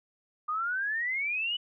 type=exponential sweep; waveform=sine; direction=up; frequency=1205 to 2994 Hz; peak=-28 dBFS; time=0.48-1.57 s; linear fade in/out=10 ms; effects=none